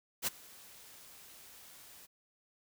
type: noise with ADSR envelope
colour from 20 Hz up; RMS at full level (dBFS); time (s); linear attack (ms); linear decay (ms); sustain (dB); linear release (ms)
white; -31; 0.22-2.07; 50; 20; -24; 23
effects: none